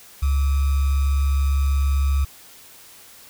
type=tone with sample-and-hold; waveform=sine; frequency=69.3 Hz; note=C#2; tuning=in tune; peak=-16 dBFS; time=0.22-2.25 s; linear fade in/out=10 ms; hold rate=1225 Hz; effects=white hiss -46 dBFS RMS until 3.29 s